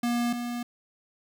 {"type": "tone pair in turn", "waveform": "square", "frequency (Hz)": [238.9, 240.4], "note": ["A#3", "B3"], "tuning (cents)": [43, -46], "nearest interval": "unison", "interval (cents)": 11, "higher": "second", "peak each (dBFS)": [-25, -31], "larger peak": "first", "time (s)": [[0.03, 0.33], [0.33, 0.63]], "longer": "neither", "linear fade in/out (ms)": 5, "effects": []}